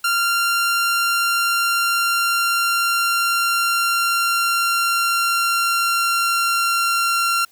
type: tone with pitch glide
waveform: sawtooth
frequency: 1385 to 1374.6 Hz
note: F6 to F6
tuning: -15 to -28 cents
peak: -13 dBFS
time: 0.04-7.45 s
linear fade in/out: 5 ms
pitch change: -13 cents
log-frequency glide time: 0.69-6.99 s
effects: white hiss -55 dBFS RMS until 7.51 s